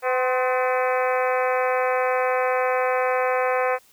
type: harmonic tone with a mistuned harmonic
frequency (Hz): 254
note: B3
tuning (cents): +49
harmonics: 2 / 3 / 4 / 5 / 6 / 7 / 8 / 9 / 10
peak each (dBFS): -22 / -26 / -28 / -30 / -32 / -33 / -34 / -35 / -36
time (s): 0.02-3.79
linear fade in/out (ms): 50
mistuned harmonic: 4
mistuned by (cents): +50
effects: white hiss -56 dBFS RMS until 3.92 s